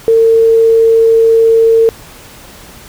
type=tone; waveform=sine; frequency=453.1 Hz; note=A#4; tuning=49 cents flat; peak=-4 dBFS; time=0.08-1.89 s; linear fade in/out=0 ms; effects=pink hiss -35 dBFS RMS until 2.88 s